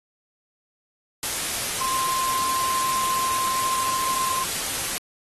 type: tone in noise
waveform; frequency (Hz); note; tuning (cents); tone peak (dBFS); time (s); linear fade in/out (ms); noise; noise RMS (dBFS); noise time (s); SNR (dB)
sine; 1048; C6; +2; -24; 1.81-4.44; 0; white; -27; 1.23-4.98; 0
effects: AAC 32 kbps